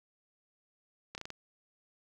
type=slowing click train; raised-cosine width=0.2 ms; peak=-24 dBFS; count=5; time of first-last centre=1.15-1.303 s; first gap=29 ms; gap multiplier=1.19; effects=none